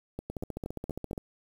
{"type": "two click trains", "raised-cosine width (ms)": 2, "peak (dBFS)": [-22, -22], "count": [14, 5], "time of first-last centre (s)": [[0.3, 1.178], [0.19, 1.131]], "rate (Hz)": [14.8, 4.25], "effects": ["8-bit"]}